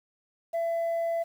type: tone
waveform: sine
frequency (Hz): 670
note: E5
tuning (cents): +28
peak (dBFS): -23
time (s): 0.53-1.24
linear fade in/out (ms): 20
effects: tanh soft clip ceiling -25 dBFS + 9-bit